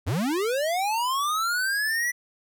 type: linear sweep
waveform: square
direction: up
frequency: 72.6 to 1975.5 Hz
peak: -24 dBFS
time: 0.06-2.12 s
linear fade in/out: 20 ms
effects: none